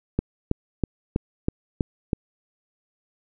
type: click train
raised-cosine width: 3 ms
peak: -8 dBFS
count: 7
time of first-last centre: 0.19-2.132 s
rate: 3.09 Hz
effects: none